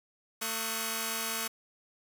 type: tone cluster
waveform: 5% pulse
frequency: 225.1 / 1100 / 1265 / 1485 Hz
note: A3 / C#6 / D#6 / F#6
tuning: +40 / -14 / +28 / +6 cents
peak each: -26 dBFS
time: 0.41-1.48 s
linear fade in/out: 10 ms
effects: none